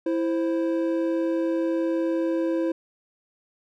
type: tone pair together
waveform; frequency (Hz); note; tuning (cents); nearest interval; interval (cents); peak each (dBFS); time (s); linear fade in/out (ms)
triangle; 330.6 / 524; E4 / C5; +5 / +2; minor sixth; 797; -21 / -26; 0.06-2.72; 5
effects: none